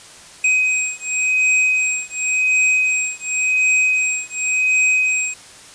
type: beating tone pair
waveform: square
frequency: 2517 / 2517.91 Hz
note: D#7 / D#7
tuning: +19 / +20 cents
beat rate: 0.91 Hz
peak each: -19 dBFS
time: 0.44-5.34 s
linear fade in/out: 5 ms
effects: white hiss -41 dBFS RMS until 5.74 s + resampled to 22050 Hz